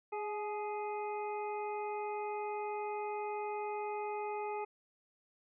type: harmonic tone with a mistuned harmonic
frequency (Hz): 415.3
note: G#4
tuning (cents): 0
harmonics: 1 / 2 / 3 / 5 / 6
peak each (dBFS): -39 / -39 / -48 / -53 / -51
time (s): 0.12-4.65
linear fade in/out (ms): 10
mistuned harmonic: 2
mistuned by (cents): +35
effects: none